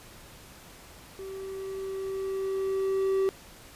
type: tone with level ramp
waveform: triangle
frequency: 385.6 Hz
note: G4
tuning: 28 cents flat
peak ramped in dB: -35 to -20 dBFS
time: 1.19-3.29 s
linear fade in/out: 0 ms
effects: pink hiss -50 dBFS RMS until 3.75 s + resampled to 32000 Hz